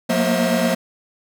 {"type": "tone cluster", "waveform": "45% pulse", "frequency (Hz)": [181.6, 229.5, 238.4, 529, 645], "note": ["F#3", "A#3", "A#3", "C5", "E5"], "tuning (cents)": [-32, -27, 39, 19, -38], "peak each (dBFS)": -23, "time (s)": [0.09, 0.75], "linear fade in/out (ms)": 10, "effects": []}